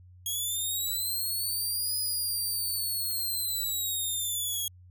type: linear two-way sweep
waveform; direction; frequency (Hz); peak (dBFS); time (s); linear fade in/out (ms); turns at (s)
5% pulse; up then down; 3290 to 4990 to 3290; -22; 0.26-4.68; 2; 1.97
effects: added 90 Hz sine -50 dBFS peak until 4.9 s